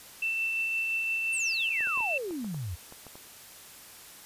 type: tone with tremolo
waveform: sine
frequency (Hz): 2672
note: E7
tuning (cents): +23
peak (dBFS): -26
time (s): 0.22-2.18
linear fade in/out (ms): 5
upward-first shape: triangle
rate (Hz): 5.8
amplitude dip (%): 25
type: exponential sweep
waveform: sine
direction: down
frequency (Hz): 9397 to 77.78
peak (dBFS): -32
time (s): 1.32-2.76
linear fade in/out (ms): 20
type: clicks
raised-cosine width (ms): 1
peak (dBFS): -32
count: 10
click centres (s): 1.807 / 1.872 / 1.975 / 2.006 / 2.309 / 2.445 / 2.545 / 2.924 / 3.067 / 3.155
effects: white hiss -49 dBFS RMS until 4.25 s + resampled to 32000 Hz